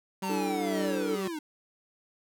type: tone with tremolo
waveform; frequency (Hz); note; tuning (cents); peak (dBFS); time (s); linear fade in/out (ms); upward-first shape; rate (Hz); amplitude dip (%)
sawtooth; 192.2; G3; -34; -27; 0.22-1.28; 5; triangle; 2.1; 50
type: linear sweep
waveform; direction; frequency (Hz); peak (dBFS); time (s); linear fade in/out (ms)
square; down; 932.3 to 293.7; -34; 0.23-1.39; 5
type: chord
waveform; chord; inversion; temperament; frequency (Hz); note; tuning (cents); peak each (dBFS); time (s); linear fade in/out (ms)
triangle; D suspended second; none; just; 293.7 / 330.4 / 440.5; D4 / E4 / A4; 0 / +4 / +2; -31 / -34 / -32; 0.29-1.16; 10
effects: none